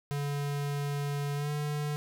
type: tone with pitch glide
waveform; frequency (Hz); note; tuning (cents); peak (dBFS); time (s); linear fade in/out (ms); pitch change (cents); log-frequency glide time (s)
square; 143.3 to 147.93; D3 to D3; -42 to +13; -31; 0.11-1.96; 0; +55; 1.35-1.51
effects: none